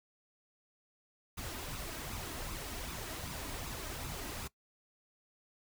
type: noise with flanger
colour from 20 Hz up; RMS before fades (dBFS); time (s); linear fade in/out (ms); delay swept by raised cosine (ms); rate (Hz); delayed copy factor
pink; -42; 1.37-4.48; 10; 0.79 to 3.19; 2.6; +0.5
effects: noise-tail reverb RT60 0.1 s tail -20 dB re dry